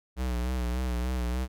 square tone with vibrato, 61.74 Hz, B1, in tune, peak -28 dBFS, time 0.16-1.48 s, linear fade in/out 50 ms, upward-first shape sine, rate 3.4 Hz, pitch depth 64 cents each way, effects none

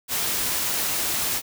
white noise, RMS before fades -25 dBFS, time 0.08-1.42 s, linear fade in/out 50 ms, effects none

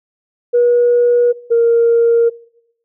sine tone pair in turn, 482.3 / 465.9 Hz, B4 / A#4, -41 / -1 cents, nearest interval minor second, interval 60 cents, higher first, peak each -7 dBFS, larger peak neither, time 0.53-1.33 / 1.5-2.3 s, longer neither, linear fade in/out 20 ms, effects noise-tail reverb RT60 0.8 s tail -23 dB re dry + tanh soft clip ceiling -4 dBFS

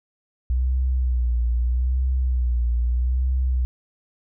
sine tone with vibrato, 61.74 Hz, B1, in tune, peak -18 dBFS, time 0.5-3.65 s, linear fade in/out 0 ms, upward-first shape sine, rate 0.79 Hz, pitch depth 73 cents each way, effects none

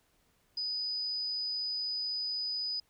sine tone, 4978 Hz, D#8, in tune, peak -32 dBFS, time 0.57-2.8 s, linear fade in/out 5 ms, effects pink hiss -71 dBFS RMS until 2.89 s

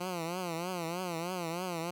10% pulse tone with vibrato, 174.1 Hz, F3, 5 cents flat, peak -26 dBFS, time 0-1.91 s, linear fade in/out 10 ms, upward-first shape triangle, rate 3.2 Hz, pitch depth 140 cents each way, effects none

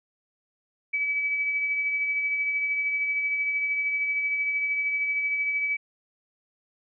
sine tone with tremolo, 2290 Hz, D7, 44 cents flat, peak -22 dBFS, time 0.93-5.77 s, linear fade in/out 10 ms, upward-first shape triangle, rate 13 Hz, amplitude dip 40%, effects none

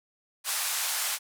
white band-pass noise, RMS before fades -30 dBFS, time 0.44-1.19 s, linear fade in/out 50 ms, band 710 to 13000 Hz, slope 24 dB/octave, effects none

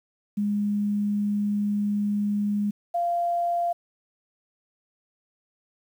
sine tone pair in turn, 205.8 / 692.2 Hz, G#3 / F5, -16 / -16 cents, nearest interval octave + major sixth, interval 2100 cents, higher second, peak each -22 / -22 dBFS, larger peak neither, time 0.37-2.71 / 2.94-3.73 s, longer first, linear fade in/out 10 ms, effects 9-bit

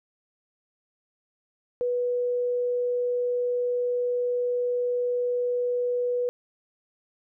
sine tone, 490 Hz, B4, 14 cents flat, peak -23 dBFS, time 1.81-6.29 s, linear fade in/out 0 ms, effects none

